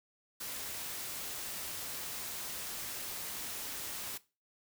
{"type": "noise", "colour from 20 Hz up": "white", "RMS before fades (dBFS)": -41, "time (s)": [0.4, 4.18], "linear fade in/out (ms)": 10, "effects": ["noise-tail reverb RT60 0.3 s tail -19 dB re dry"]}